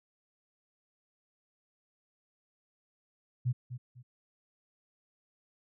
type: tone with echo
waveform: sine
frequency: 124.3 Hz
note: B2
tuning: 12 cents sharp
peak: -26 dBFS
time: 3.45-3.53 s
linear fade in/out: 20 ms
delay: 250 ms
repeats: 2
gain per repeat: -11 dB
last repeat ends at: 4.03 s
effects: none